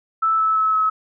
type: tone with pitch steps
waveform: sine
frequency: 1316 / 1306.2 / 1296.4 / 1286.7 Hz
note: E6 / E6 / E6 / E6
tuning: -3 / -16 / -29 / -42 cents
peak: -15 dBFS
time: 0.22-0.9 s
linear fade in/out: 10 ms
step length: 170 ms
effects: none